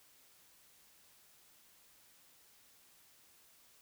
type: silence
effects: white hiss -65 dBFS RMS until 3.81 s